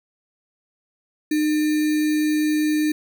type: tone with sample-and-hold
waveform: sine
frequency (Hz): 305.1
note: D#4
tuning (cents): -34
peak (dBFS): -17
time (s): 1.31-2.92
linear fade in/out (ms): 5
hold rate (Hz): 2100
effects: none